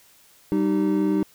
triangle tone cluster, 193.9 / 307.6 / 386.1 Hz, G3 / D#4 / G4, -19 / -20 / -26 cents, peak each -22 / -19 / -25 dBFS, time 0.52-1.23 s, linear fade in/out 0 ms, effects white hiss -55 dBFS RMS until 1.34 s

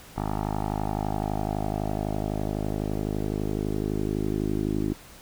10% pulse tone with low-pass filter sweep, 51.91 Hz, G#1, in tune, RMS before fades -28 dBFS, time 0.16-4.94 s, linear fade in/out 10 ms, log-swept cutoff 1000 to 330 Hz, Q 3.2, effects pink hiss -48 dBFS RMS until 5.21 s

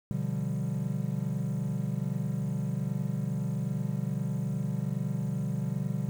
triangle chord, G dominant seventh, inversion first, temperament equal with one note detuned, 124.4 / 146.83 / 174.61 / 196 Hz, B2 / D3 / F3 / G3, +13 / 0 / 0 / 0 cents, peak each -32 / -31 / -34 / -33 dBFS, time 0.11-6.09 s, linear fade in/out 0 ms, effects 9-bit

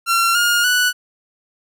sawtooth tone with pitch steps, 1365 / 1421.3 / 1480 Hz, F6 / F6 / F#6, -40 / +30 / 0 cents, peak -10 dBFS, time 0.06-0.93 s, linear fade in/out 50 ms, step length 290 ms, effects none

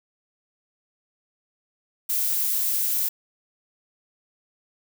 violet noise, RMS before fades -24 dBFS, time 2.09-3.09 s, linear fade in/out 10 ms, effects none

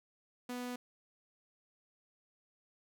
sawtooth tone, 246.9 Hz, B3, in tune, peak -35 dBFS, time 0.49-0.76 s, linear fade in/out 5 ms, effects none

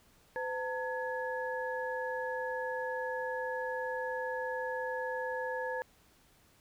sine tone cluster, 508 / 900 / 1686 Hz, B4 / A5 / G#6, +49 / +39 / +26 cents, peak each -36 / -39 / -39 dBFS, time 0.36-5.82 s, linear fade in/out 0 ms, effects pink hiss -65 dBFS RMS until 6.6 s

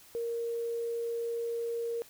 sine tone, 466.2 Hz, A#4, in tune, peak -31 dBFS, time 0.15-2.02 s, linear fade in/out 0 ms, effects white hiss -56 dBFS RMS until 2.09 s

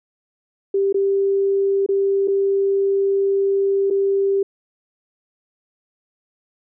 sine tone with dropouts, 393.6 Hz, G4, 7 cents sharp, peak -15 dBFS, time 0.74-4.43 s, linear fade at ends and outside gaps 5 ms, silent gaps 0.927-0.943 / 1.863-1.888 / 2.276-2.281 / 3.902-3.907 s, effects none

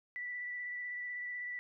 sine tone with vibrato, 1967 Hz, B6, 7 cents flat, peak -38 dBFS, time 0.16-1.59 s, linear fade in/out 0 ms, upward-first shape square, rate 16 Hz, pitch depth 11 cents each way, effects none

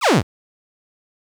sawtooth exponential sweep, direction down, 1423 to 69.3 Hz, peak -8 dBFS, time 0.01-0.23 s, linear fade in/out 50 ms, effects low-pass 8000 Hz 12 dB/octave + 7-bit

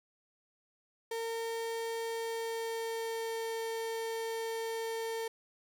35% pulse tone with pitch glide, 456.7 to 452.8 Hz, A#4 to A4, -36 to +50 cents, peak -33 dBFS, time 1.11-5.28 s, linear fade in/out 5 ms, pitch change -14 cents, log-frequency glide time 2.04-3.52 s, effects none

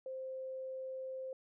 sine tone, 523.3 Hz, C5, in tune, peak -40 dBFS, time 0.06-1.33 s, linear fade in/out 2 ms, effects none

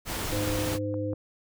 pink noise, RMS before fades -32 dBFS, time 0.05-0.79 s, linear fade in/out 50 ms
harmonic tone, 102.7 Hz, G#2, 19 cents flat, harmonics 1 / 3 / 5, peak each -32 / -32 / -32 dBFS, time 0.32-1.14 s, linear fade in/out 5 ms
click train, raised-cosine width 1 ms, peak -29 dBFS, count 5, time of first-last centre 0.37-1.132 s, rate 5.25 Hz
effects none

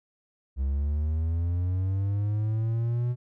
triangle linear sweep, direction up, 65.7 to 123.47 Hz, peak -22 dBFS, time 0.56-3.16 s, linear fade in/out 50 ms, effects none

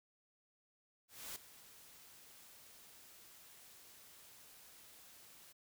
white noise with ADSR envelope, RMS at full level -45 dBFS, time 1.08-5.53 s, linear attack 280 ms, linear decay 3 ms, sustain -15 dB, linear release 15 ms, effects none

